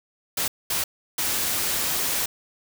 white noise bursts at uneven times, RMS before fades -25 dBFS, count 3, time 0.37-0.48 / 0.7-0.84 / 1.18-2.26 s, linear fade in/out 5 ms, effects none

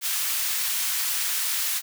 white high-pass noise, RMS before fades -26 dBFS, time 0.01-1.82 s, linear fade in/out 50 ms, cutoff 1400 Hz, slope 12 dB/octave, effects none

